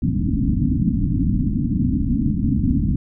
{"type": "low-pass noise", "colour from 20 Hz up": "white", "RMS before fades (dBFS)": -19, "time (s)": [0.02, 2.96], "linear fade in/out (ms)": 5, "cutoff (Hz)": 290, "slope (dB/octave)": 96, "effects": []}